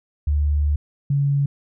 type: tone pair in turn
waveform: sine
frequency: 73.5 / 141.01 Hz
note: D2 / C#3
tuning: +2 / +30 cents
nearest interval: major seventh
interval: 1128 cents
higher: second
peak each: -16 dBFS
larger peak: neither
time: 0.27-0.76 / 1.1-1.46 s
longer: first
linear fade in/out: 5 ms
effects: none